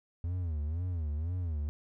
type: tone with vibrato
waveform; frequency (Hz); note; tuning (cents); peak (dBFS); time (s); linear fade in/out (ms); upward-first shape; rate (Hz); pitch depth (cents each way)
triangle; 81.9; E2; -11; -29; 0.24-1.69; 0; sine; 2; 190
effects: none